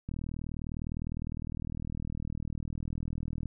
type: click train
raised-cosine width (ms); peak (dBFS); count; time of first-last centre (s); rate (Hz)
5; -24; 135; 0.09-3.457; 39.8
effects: none